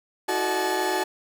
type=tone cluster; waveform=30% pulse; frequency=320.9 / 369.6 / 438.3 / 599 / 863 Hz; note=E4 / F#4 / A4 / D5 / A5; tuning=-46 / -2 / -7 / +34 / -34 cents; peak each=-31 / -24 / -33 / -31 / -24 dBFS; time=0.28-1.04 s; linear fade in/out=10 ms; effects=none